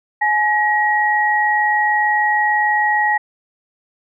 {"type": "tone pair together", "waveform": "sine", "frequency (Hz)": [845.6, 1901], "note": ["G#5", "A#6"], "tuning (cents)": [31, 33], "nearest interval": "octave + major second", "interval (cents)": 1402, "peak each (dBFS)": -16, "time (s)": [0.21, 3.18], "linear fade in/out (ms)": 10, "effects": []}